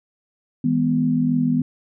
sine tone cluster, 160.4 / 204.5 / 247.3 Hz, E3 / G#3 / B3, -47 / -26 / +3 cents, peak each -22 / -26 / -18 dBFS, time 0.64-1.62 s, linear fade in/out 5 ms, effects none

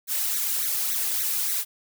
blue noise with flanger, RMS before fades -26 dBFS, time 0.07-1.65 s, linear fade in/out 50 ms, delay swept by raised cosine 0.49 to 2.49 ms, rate 3.5 Hz, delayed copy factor +1, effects none

